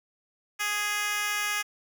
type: tone with high-pass filter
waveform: 10% pulse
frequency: 415.3 Hz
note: G#4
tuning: in tune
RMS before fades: -29 dBFS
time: 0.59-1.63 s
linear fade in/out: 20 ms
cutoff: 1600 Hz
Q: 0.84
effects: none